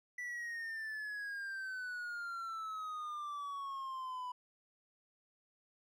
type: exponential sweep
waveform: triangle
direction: down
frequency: 1975.5 to 987.8 Hz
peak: -38 dBFS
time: 0.18-4.32 s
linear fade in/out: 5 ms
effects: none